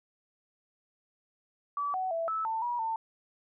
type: tone with pitch steps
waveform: sine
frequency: 1150 / 749 / 662 / 1307 / 893 / 963 / 897 Hz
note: D6 / F#5 / E5 / E6 / A5 / B5 / A5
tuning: -37 / +21 / +7 / -15 / +25 / -44 / +33 cents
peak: -29 dBFS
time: 1.77-2.96 s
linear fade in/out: 2 ms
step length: 170 ms
effects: none